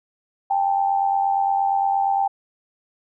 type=tone pair together; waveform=sine; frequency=791.4 / 880 Hz; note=G5 / A5; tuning=+16 / 0 cents; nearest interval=major second; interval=184 cents; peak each=-18 / -25 dBFS; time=0.5-2.28 s; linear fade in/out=10 ms; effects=none